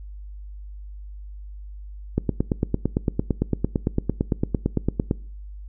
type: click train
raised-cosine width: 3 ms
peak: -7 dBFS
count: 27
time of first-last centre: 2.18-5.111 s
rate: 8.87 Hz
effects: noise-tail reverb RT60 0.5 s tail -23 dB re dry + added 50 Hz sine -35 dBFS peak until 5.68 s